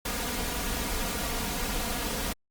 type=noise with comb filter; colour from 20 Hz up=pink; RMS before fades=-31 dBFS; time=0.05-2.33 s; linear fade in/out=5 ms; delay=4.2 ms; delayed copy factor=+0.65; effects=Opus 48 kbps